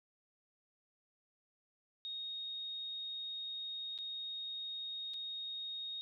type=tone with dropouts; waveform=sine; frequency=3729 Hz; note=A#7; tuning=in tune; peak=-40 dBFS; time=2.05-6.01 s; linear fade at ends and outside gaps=0 ms; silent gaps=3.978-3.987 / 5.136-5.141 s; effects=none